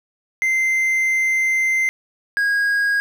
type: tone pair in turn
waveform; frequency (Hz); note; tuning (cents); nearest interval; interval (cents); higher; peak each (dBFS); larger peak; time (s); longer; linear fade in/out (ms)
triangle; 2079 / 1640.1; C7 / G#6; -12 / -22; major third; 410; first; -14; neither; 0.42-1.89 / 2.37-3; first; 0
effects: none